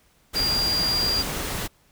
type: tone in noise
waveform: sine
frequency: 4779 Hz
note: D8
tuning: 29 cents sharp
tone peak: -21 dBFS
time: 0.35-1.23 s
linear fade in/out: 20 ms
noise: pink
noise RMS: -29 dBFS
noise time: 0.33-1.68 s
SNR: +5 dB
effects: pink hiss -61 dBFS RMS until 1.91 s